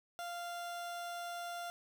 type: tone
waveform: 30% pulse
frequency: 695 Hz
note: F5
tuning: 9 cents flat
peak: -38 dBFS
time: 0.19-1.7 s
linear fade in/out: 0 ms
effects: none